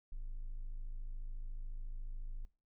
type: tone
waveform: triangle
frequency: 27.02 Hz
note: A0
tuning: 30 cents flat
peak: -37 dBFS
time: 0.12-2.45 s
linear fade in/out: 0 ms
effects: noise-tail reverb RT60 0.3 s tail -19 dB re dry + tanh soft clip ceiling -34 dBFS